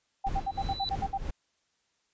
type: tone bursts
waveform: sine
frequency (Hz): 784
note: G5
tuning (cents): 0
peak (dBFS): -27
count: 9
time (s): 0.24-1.179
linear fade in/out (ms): 10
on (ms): 51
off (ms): 60
type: noise with tremolo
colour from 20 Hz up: brown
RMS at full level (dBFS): -33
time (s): 0.26-1.31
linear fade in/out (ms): 10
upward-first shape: sine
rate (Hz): 3.1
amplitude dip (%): 80
type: tone with exponential growth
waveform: sine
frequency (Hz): 3971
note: B7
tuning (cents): +9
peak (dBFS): -29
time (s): 0.33-0.89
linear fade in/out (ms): 0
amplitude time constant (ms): 120
effects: white hiss -74 dBFS RMS until 2.13 s + resampled to 16000 Hz